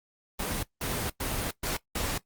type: noise bursts at uneven times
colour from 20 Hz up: pink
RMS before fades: -31 dBFS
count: 5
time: 0.39-0.63 / 0.81-1.1 / 1.2-1.51 / 1.63-1.77 / 1.95-2.18 s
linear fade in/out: 5 ms
effects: noise-tail reverb RT60 0.1 s tail -18 dB re dry + Opus 24 kbps